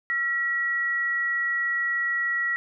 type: tone pair together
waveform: sine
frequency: 1360 / 1923.3 Hz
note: F6 / B6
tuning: -46 / -46 cents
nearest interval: tritone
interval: 600 cents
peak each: -34 / -23 dBFS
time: 0.1-2.56 s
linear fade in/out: 0 ms
effects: none